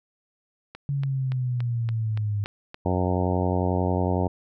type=click train; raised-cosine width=0.3 ms; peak=-22 dBFS; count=8; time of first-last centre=0.75-2.744 s; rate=3.51 Hz
type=exponential sweep; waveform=sine; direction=down; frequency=141.9 to 101.4 Hz; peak=-23 dBFS; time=0.89-2.44 s; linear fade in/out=0 ms
type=harmonic tone; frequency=91 Hz; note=F#2; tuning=28 cents flat; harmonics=1 / 2 / 3 / 4 / 5 / 6 / 7 / 8 / 9 / 10; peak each=-25 / -28 / -30 / -31 / -32 / -33 / -33 / -34 / -35 / -35 dBFS; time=2.85-4.28 s; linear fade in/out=10 ms
effects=none